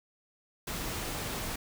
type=noise; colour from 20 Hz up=pink; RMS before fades=-36 dBFS; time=0.67-1.56 s; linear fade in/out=5 ms; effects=none